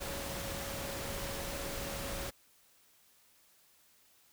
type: tone in noise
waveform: sine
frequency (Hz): 554.4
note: C#5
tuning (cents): 0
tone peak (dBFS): -45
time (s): 0-2.31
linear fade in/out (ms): 20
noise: pink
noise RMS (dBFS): -40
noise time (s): 0-2.31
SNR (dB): -8
effects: white hiss -66 dBFS RMS until 4.32 s